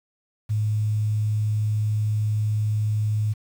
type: tone with quantisation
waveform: sine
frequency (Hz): 106.7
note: G#2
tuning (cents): +47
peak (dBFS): -20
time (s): 0.49-3.34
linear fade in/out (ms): 20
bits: 8
effects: none